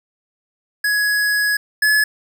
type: tone pair in turn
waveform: square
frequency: 1676 / 1707.3 Hz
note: G#6 / G#6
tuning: +15 / +47 cents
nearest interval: unison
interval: 32 cents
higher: second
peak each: -16 / -13 dBFS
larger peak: second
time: 0.84-1.57 / 1.82-2.04 s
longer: first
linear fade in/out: 5 ms
effects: none